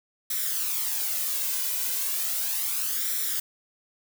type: noise with flanger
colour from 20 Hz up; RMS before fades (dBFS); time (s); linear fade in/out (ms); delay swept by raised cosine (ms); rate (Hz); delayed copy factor
blue; -28; 0.3-3.4; 5; 0.53 to 2.03; 0.35; +0.6
effects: none